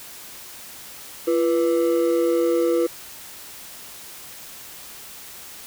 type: ring-modulated tone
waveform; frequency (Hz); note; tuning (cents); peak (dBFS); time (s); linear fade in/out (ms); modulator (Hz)
triangle; 415.3; G#4; 0; -12; 1.27-2.87; 10; 74.2
effects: white hiss -40 dBFS RMS until 5.66 s